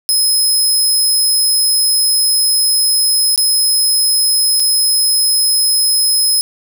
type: tone with dropouts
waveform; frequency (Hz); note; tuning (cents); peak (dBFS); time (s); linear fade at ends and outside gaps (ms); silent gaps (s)
20% pulse; 5120; D#8; +49; -5; 0.09-6.41; 0; 3.36-3.377 / 4.598-4.602
effects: none